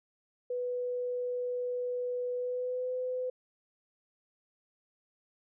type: tone with pitch glide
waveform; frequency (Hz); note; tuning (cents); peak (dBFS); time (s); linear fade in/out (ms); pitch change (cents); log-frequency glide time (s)
sine; 493.9 to 506; B4 to B4; 0 to +42; -31; 0.5-3.3; 5; +42; 2.35-2.92
effects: none